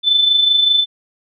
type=tone with amplitude modulation; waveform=sine; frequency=3520 Hz; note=A7; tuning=in tune; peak=-8 dBFS; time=0.03-0.86 s; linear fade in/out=50 ms; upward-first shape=sine; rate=25.2 Hz; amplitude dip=50%; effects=none